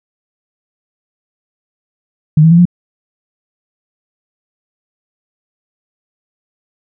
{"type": "tone with pitch steps", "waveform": "sine", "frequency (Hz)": [153.6, 162.3, 169.9, 176.2], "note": ["D#3", "E3", "F3", "F3"], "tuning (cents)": [-22, -27, -47, 16], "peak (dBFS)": -3, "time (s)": [2.37, 2.654], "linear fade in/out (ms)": 5, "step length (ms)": 71, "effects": []}